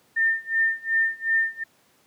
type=tone with tremolo; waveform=sine; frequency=1806 Hz; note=A6; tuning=45 cents sharp; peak=-17 dBFS; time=0.16-1.64 s; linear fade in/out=10 ms; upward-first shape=sine; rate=2.7 Hz; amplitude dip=95%; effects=pink hiss -61 dBFS RMS until 2.06 s + high-pass 150 Hz 12 dB/octave